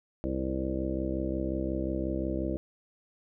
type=harmonic tone with a mistuned harmonic; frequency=65.6 Hz; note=C2; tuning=5 cents sharp; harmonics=1 / 2 / 3 / 4 / 5 / 6 / 7 / 8 / 9; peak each=-35 / -41 / -37 / -38 / -33 / -43 / -43 / -40 / -39 dBFS; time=0.24-2.57 s; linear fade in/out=0 ms; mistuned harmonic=7; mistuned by=+35 cents; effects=none